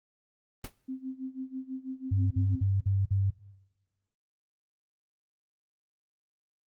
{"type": "noise with exponential decay", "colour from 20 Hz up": "pink", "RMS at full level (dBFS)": -33, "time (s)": [0.64, 0.73], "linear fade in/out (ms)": 5, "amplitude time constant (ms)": 18}
{"type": "tone with tremolo", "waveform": "sine", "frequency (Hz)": 261.6, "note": "C4", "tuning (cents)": 0, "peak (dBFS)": -32, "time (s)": [0.88, 2.64], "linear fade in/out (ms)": 10, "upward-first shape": "sine", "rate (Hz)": 6.1, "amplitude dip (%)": 85}
{"type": "tone bursts", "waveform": "sine", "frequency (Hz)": 98, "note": "G2", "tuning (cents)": 0, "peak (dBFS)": -23, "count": 5, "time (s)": [2.11, 3.306], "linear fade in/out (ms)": 10, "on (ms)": 200, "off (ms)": 49}
{"effects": ["noise-tail reverb RT60 1.0 s tail -21 dB re dry", "Opus 24 kbps"]}